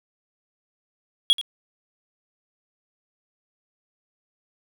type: tone with echo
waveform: triangle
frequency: 3322 Hz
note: G#7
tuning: in tune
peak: -11 dBFS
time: 1.3-1.33 s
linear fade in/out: 0 ms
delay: 83 ms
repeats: 1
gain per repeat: -14 dB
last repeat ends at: 1.413 s
effects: none